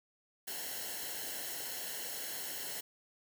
white noise with comb filter, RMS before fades -41 dBFS, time 0.47-2.81 s, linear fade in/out 10 ms, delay 0.83 ms, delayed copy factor -0.7, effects none

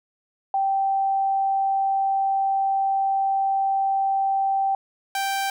sine / sawtooth tone pair in turn, 780 / 783.5 Hz, G5 / G5, -9 / -1 cents, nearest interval unison, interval 8 cents, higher second, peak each -19 dBFS, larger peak neither, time 0.54-4.75 / 5.15-5.5 s, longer first, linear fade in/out 2 ms, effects none

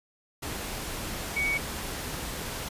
sine tone in noise, 2243 Hz, C#7, 20 cents sharp, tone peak -25 dBFS, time 1.36-1.58 s, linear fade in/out 10 ms, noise pink, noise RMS -35 dBFS, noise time 0.42-2.69 s, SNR +7 dB, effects resampled to 32000 Hz

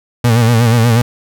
35% pulse tone with vibrato, 116.54 Hz, A#2, in tune, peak -6 dBFS, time 0.24-1.02 s, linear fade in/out 5 ms, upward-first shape sine, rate 8.3 Hz, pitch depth 75 cents each way, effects none

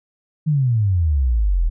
sine exponential sweep, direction down, 160 to 38.41 Hz, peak -14 dBFS, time 0.46-1.7 s, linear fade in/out 20 ms, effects none

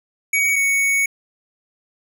square tone pair in turn, 2252 / 2225 Hz, C#7 / C#7, +27 / +6 cents, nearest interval unison, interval 21 cents, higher first, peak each -16 dBFS, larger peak neither, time 0.33-0.56 / 0.56-1.06 s, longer second, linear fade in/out 5 ms, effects none

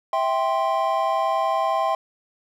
triangle chord, C major, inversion first, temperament just, 654.1 / 784.9 / 1046.5 Hz, E5 / G5 / C6, -14 / +2 / 0 cents, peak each -22 dBFS, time 0.13-1.95 s, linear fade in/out 2 ms, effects none

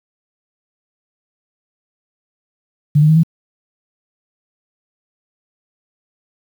sine tone with pitch steps, 147.8 / 152.84 / 158.04 / 163.43 Hz, D3 / D#3 / D#3 / E3, +11 / -31 / +27 / -15 cents, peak -7 dBFS, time 2.95-3.234 s, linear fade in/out 10 ms, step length 71 ms, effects 7-bit

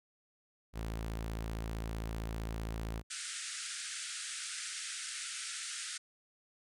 sawtooth tone, 55.4 Hz, A1, 13 cents sharp, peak -33 dBFS, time 0.73-3.03 s, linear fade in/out 50 ms
white band-pass noise, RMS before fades -42 dBFS, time 3.1-5.98 s, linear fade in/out 10 ms, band 1300 to 9700 Hz, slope 96 dB/octave
effects none

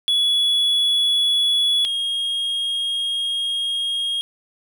triangle tone pair in turn, 3389 / 3258 Hz, G#7 / G#7, +34 / -34 cents, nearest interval minor second, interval 68 cents, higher first, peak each -14 / -19 dBFS, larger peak first, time 0.08-1.85 / 1.85-4.21 s, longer second, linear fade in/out 0 ms, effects none

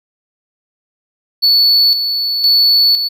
triangle tone with tremolo, 4443 Hz, C#8, 3 cents sharp, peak -6 dBFS, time 1.42-3.09 s, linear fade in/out 20 ms, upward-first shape square, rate 0.98 Hz, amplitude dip 55%, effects none

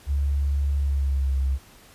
sine tone with pitch glide, 70.5 to 67.01 Hz, C#2 to C2, +30 to +42 cents, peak -20 dBFS, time 0.06-1.59 s, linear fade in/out 50 ms, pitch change -88 cents, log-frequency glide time 0.77-1.37 s, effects pink hiss -51 dBFS RMS until 1.94 s + resampled to 32000 Hz

